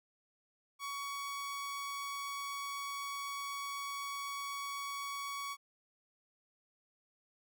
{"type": "tone", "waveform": "sawtooth", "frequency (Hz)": 1123, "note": "C#6", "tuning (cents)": 22, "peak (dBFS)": -35, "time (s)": [0.79, 5.57], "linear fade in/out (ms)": 50, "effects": []}